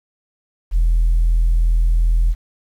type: tone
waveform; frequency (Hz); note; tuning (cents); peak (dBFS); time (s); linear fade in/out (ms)
sine; 41.34; E1; +6; -10; 0.71-2.35; 50
effects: tanh soft clip ceiling -9 dBFS + 8-bit